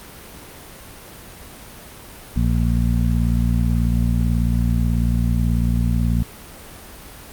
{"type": "harmonic tone", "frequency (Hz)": 58.27, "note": "A#1", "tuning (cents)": 0, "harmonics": [1, 2, 3, 4], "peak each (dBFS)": [-18, -21, -23, -24], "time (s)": [2.36, 6.23], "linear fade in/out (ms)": 5, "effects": ["pink hiss -39 dBFS RMS until 7.32 s", "Opus 32 kbps"]}